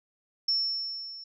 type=tone with level ramp; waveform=sine; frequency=5400 Hz; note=E8; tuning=41 cents sharp; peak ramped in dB=-22 to -41 dBFS; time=0.48-1.24 s; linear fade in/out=5 ms; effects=none